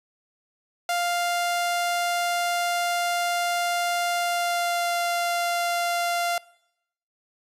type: tone with pitch glide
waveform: sawtooth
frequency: 698.5 to 694.1 Hz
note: F5 to F5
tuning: 0 to -11 cents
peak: -19 dBFS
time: 0.89-6.38 s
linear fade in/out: 2 ms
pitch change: -11 cents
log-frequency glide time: 4.13-4.94 s
effects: noise-tail reverb RT60 0.8 s tail -23 dB re dry + resampled to 32000 Hz